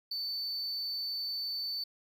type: tone with amplitude modulation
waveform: triangle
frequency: 4523 Hz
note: C#8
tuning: 34 cents sharp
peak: -30 dBFS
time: 0.11-1.84 s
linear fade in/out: 5 ms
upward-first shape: sine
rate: 251 Hz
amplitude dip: 50%
effects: 11-bit